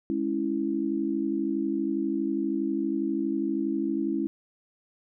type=chord; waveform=sine; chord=C# minor; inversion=second; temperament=equal; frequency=207.7 / 277.2 / 329.6 Hz; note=G#3 / C#4 / E4; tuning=0 / 0 / 0 cents; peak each=-32 / -29 / -28 dBFS; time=0.1-4.27 s; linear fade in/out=0 ms; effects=none